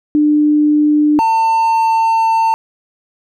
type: tone pair in turn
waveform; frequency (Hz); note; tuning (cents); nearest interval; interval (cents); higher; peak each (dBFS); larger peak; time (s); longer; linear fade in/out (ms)
sine / triangle; 299 / 899.6; D4 / A5; +31 / +38; octave + perfect fifth; 1907; second; -8; neither; 0.15-1.19 / 1.19-2.54; second; 0
effects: none